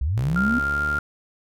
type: linear sweep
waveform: sine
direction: up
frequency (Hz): 58.4 to 252.7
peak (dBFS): -20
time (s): 0.01-0.59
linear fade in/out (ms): 5
type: tone with pitch glide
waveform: sawtooth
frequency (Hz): 65.41 to 73.85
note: C2 to D2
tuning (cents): 0 to +10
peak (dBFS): -25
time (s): 0.17-0.99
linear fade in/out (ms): 5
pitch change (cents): +210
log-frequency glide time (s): 0.33-0.84
type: tone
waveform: sine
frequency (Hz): 1396.9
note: F6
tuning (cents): 0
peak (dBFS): -21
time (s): 0.36-0.99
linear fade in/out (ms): 2
effects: none